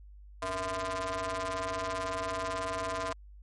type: ring-modulated tone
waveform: sawtooth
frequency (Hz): 185.1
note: F#3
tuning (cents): +1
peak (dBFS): -25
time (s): 0.42-3.13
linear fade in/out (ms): 5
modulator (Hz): 842
effects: added 50 Hz sine -48 dBFS peak until 3.42 s + MP3 48 kbps